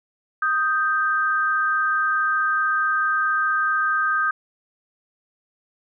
sine tone pair together, 1244.5 / 1569.1 Hz, D#6 / G6, 0 / +1 cents, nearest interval major third, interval 401 cents, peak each -21 dBFS, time 0.42-4.31 s, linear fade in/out 5 ms, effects none

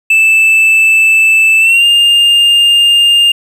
triangle tone with pitch glide, 2637 to 2810 Hz, E7 to F7, 0 to +10 cents, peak -3 dBFS, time 0.1-3.32 s, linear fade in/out 5 ms, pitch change +110 cents, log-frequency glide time 1.6-1.85 s, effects 7-bit

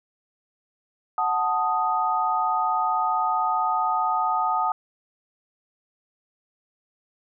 sine chord, D# diminished, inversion first, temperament equal, 740 / 880 / 1244.5 Hz, F#5 / A5 / D#6, 0 / 0 / 0 cents, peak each -26 / -25 / -24 dBFS, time 1.18-4.72 s, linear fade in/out 2 ms, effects none

